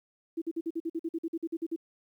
sine tone bursts, 329.6 Hz, E4, in tune, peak -29 dBFS, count 15, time 0.37-1.762 s, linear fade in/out 10 ms, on 48 ms, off 48 ms, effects 11-bit

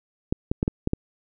clicks, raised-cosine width 3 ms, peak -9 dBFS, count 6, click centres 0.325 / 0.515 / 0.629 / 0.679 / 0.874 / 0.934 s, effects none

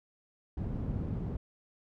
white low-pass noise, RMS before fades -35 dBFS, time 0.57-1.37 s, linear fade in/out 5 ms, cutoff 170 Hz, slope 12 dB/octave, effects none

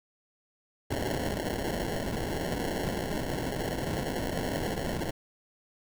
blue noise with sample-and-hold, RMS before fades -32 dBFS, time 0.9-5.11 s, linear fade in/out 10 ms, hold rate 1225 Hz, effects none

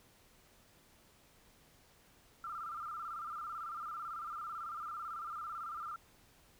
sine tone with vibrato, 1280 Hz, D#6, 49 cents sharp, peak -40 dBFS, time 2.44-5.96 s, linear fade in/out 2 ms, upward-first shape square, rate 18 Hz, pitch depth 89 cents each way, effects pink hiss -65 dBFS RMS until 6.59 s

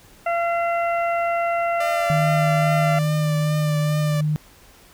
harmonic tone, 683 Hz, F5, 39 cents flat, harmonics 1 / 2 / 3 / 4, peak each -20 / -27 / -30 / -35 dBFS, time 0.26-2.99 s, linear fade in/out 5 ms
sawtooth tone with vibrato, 594 Hz, D5, 20 cents sharp, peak -23 dBFS, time 1.8-4.21 s, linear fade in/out 5 ms, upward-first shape triangle, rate 2.4 Hz, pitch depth 31 cents each way
sine tone with pitch glide, 154.2 to 152.08 Hz, D#3 to D#3, -15 to -39 cents, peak -18 dBFS, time 2.1-4.36 s, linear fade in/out 0 ms, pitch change -24 cents, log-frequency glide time 3.3-3.85 s
effects pink hiss -50 dBFS RMS until 4.93 s

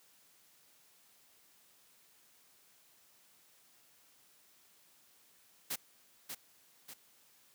white noise with echo, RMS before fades -37 dBFS, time 5.7-5.76 s, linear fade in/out 10 ms, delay 590 ms, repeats 2, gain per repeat -6 dB, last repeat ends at 6.94 s, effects white hiss -66 dBFS RMS until 7.54 s + high-pass 100 Hz 12 dB/octave

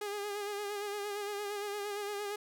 sawtooth tone with vibrato, 409.6 Hz, G#4, 24 cents flat, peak -32 dBFS, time 0.01-2.36 s, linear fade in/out 5 ms, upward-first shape sine, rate 8.7 Hz, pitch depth 41 cents each way, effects none

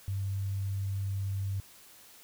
sine tone, 98 Hz, G2, in tune, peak -30 dBFS, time 0.08-1.6 s, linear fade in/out 0 ms, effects white hiss -55 dBFS RMS until 2.23 s

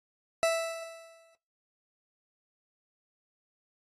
40% pulse tone with exponential decay, 659.3 Hz, E5, in tune, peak -21 dBFS, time 0.43-1.35 s, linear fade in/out 0 ms, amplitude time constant 200 ms, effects noise-tail reverb RT60 0.4 s tail -24 dB re dry + AAC 32 kbps

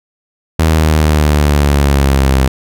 sawtooth linear sweep, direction down, 80.4 to 65.41 Hz, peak -4 dBFS, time 0.59-2.48 s, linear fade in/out 5 ms, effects none

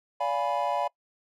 triangle chord, D diminished seventh, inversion none, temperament equal with one note detuned, 577.9 / 698.5 / 830.6 / 987.8 Hz, D5 / F5 / Ab5 / Cb6, -28 / 0 / 0 / 0 cents, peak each -29 dBFS, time 0.2-0.88 s, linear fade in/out 10 ms, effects noise-tail reverb RT60 0.1 s tail -23 dB re dry

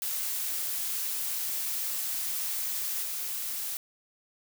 blue noise with level steps, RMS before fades -32 / -34 dBFS, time 0.02-3.77 s, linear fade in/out 0 ms, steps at 3.02 s, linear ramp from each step 20 ms, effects none

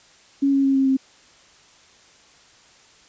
sine tone with pitch steps, 277.2 / 274.3 / 271.5 / 268.7 / 265.9 Hz, C#4 / C#4 / C#4 / C4 / C4, 0 / -18 / -36 / +46 / +28 cents, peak -15 dBFS, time 0.42-0.97 s, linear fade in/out 10 ms, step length 110 ms, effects white hiss -52 dBFS RMS until 3.08 s + resampled to 16000 Hz

